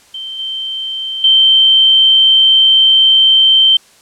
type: tone with level steps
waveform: sine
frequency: 3118 Hz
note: G7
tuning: 10 cents flat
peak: -22 / -18 / -5 dBFS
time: 0.14-3.77 s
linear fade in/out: 5 ms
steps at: 0.39 / 1.24 s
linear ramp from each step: 2 ms
effects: white hiss -46 dBFS RMS until 4.01 s + low-pass 9000 Hz 12 dB/octave